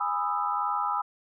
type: chord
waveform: sine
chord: E major seventh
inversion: first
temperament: just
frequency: 824.1 / 988.9 / 1236.1 / 1318.5 Hz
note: G#5 / B5 / D#6 / E6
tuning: -14 / +2 / -12 / 0 cents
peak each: -31 dBFS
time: 0-1.02 s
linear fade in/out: 10 ms
effects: none